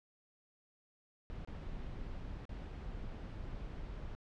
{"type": "noise with dropouts", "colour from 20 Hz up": "brown", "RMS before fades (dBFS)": -44, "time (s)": [1.3, 4.15], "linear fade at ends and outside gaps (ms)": 0, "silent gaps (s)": [[1.448, 1.474], [2.453, 2.493]], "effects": ["low-pass 4000 Hz 12 dB/octave"]}